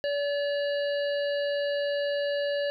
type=harmonic tone; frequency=573 Hz; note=D5; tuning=43 cents flat; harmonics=1 / 3 / 5 / 7 / 8; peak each=-26 / -36 / -40 / -43 / -44 dBFS; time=0.04-2.7 s; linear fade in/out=0 ms; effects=11-bit